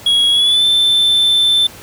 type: tone with pitch glide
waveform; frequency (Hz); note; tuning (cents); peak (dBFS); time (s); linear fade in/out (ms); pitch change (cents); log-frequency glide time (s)
triangle; 3322 to 3540; G#7 to A7; 0 to +10; -8; 0.06-1.67; 5; +110; 0.31-0.64
effects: pink hiss -36 dBFS RMS until 1.82 s + high-pass 60 Hz 12 dB/octave